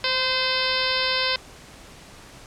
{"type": "harmonic tone with a mistuned harmonic", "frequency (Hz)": 515, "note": "C5", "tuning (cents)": -28, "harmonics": [1, 2, 3, 4, 5, 6, 7, 8, 9, 10], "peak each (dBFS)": [-30, -30, -30, -30, -30, -30, -30, -30, -30, -30], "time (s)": [0.04, 1.36], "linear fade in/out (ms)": 2, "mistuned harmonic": 1, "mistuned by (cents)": 19, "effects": ["pink hiss -45 dBFS RMS until 2.46 s", "low-pass 9000 Hz 12 dB/octave"]}